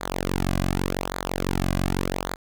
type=tone with flanger; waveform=sawtooth; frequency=46 Hz; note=F#1; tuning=9 cents flat; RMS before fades=-26 dBFS; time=0-2.36 s; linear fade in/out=20 ms; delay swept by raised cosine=0.35 to 2.25 ms; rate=0.86 Hz; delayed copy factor=-0.9; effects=none